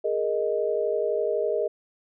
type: chord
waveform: sine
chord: Ab suspended second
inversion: none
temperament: just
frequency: 415.3 / 467.2 / 623 Hz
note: Ab4 / Bb4 / Eb5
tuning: 0 / +4 / +2 cents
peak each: -27 dBFS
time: 0.04-1.68 s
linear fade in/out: 10 ms
effects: none